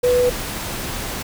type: tone in noise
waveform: sine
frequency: 493.9 Hz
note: B4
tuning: in tune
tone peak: -13 dBFS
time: 0.03-0.3 s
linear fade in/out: 10 ms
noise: pink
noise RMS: -27 dBFS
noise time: 0.03-1.23 s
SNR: +11 dB
effects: none